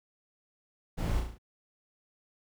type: noise with echo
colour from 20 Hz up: brown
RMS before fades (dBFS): -32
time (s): 0.97-1.21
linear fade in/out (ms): 20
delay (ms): 35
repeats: 5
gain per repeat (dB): -4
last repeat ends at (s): 1.385
effects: none